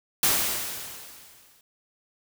white noise with exponential decay, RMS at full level -20 dBFS, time 0.23-1.61 s, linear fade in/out 2 ms, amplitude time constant 300 ms, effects none

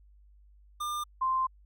square / sine tone pair in turn, 1200 / 1044.4 Hz, D6 / C6, +37 / -3 cents, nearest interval major second, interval 240 cents, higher first, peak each -32 / -25 dBFS, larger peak second, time 0.8-1.04 / 1.21-1.47 s, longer second, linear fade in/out 10 ms, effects added 50 Hz sine -55 dBFS peak until 1.65 s

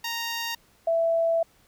10% pulse / sine tone pair in turn, 930 / 663.3 Hz, A#5 / E5, -4 / +11 cents, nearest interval tritone, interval 585 cents, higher first, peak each -20 / -20 dBFS, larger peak neither, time 0.04-0.55 / 0.87-1.43 s, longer second, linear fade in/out 5 ms, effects pink hiss -61 dBFS RMS until 1.67 s

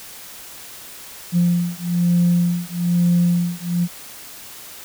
sine beating tone pair, 173.7 / 174.8 Hz, F3 / F3, -9 / +2 cents, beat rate 1.1 Hz, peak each -17 dBFS, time 1.32-3.88 s, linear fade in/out 50 ms, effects tanh soft clip ceiling -9 dBFS + white hiss -38 dBFS RMS until 4.84 s

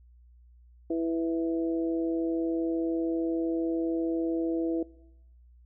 harmonic tone, 164.81 Hz, E3, in tune, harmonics 2 / 3 / 4, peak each -27 / -34 / -38 dBFS, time 0.9-4.83 s, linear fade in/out 5 ms, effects noise-tail reverb RT60 0.9 s tail -22 dB re dry + added 60 Hz sine -53 dBFS peak until 5.65 s

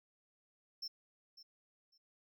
triangle tone with echo, 5360 Hz, E8, 28 cents sharp, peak -39 dBFS, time 0.82-0.88 s, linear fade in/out 10 ms, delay 550 ms, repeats 2, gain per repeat -14 dB, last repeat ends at 1.98 s, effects none

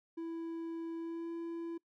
triangle tone with pitch glide, 330.7 to 335.1 Hz, E4 to E4, +6 to +29 cents, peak -36 dBFS, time 0.17-1.78 s, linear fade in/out 10 ms, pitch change +23 cents, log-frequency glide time 0.97-1.31 s, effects noise-tail reverb RT60 0.1 s tail -24 dB re dry

